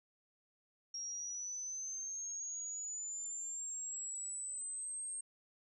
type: linear sweep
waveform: sine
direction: up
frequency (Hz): 5588 to 8520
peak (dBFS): -40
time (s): 0.94-5.21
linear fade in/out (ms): 5
effects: none